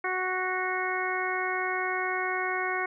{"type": "harmonic tone with a mistuned harmonic", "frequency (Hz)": 370, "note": "F#4", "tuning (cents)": 0, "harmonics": [1, 2, 3, 4, 5, 6], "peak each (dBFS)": [-34, -34, -34, -34, -34, -34], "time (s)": [0.04, 2.86], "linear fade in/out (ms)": 5, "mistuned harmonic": 6, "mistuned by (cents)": -27, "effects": []}